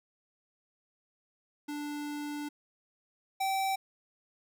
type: tone pair in turn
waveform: square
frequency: 293.7 / 773.1 Hz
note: D4 / G5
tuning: 0 / -24 cents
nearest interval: octave + perfect fourth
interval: 1676 cents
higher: second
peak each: -36 / -29 dBFS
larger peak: second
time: 1.68-2.49 / 3.4-3.76 s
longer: first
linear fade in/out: 10 ms
effects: none